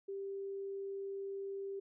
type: tone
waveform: sine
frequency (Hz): 393.3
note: G4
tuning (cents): +6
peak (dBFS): -39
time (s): 0.08-1.8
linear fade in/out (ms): 10
effects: none